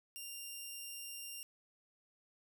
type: tone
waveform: 10% pulse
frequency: 2789 Hz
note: F7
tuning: 3 cents flat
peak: -36 dBFS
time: 0.16-1.43 s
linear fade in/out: 0 ms
effects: none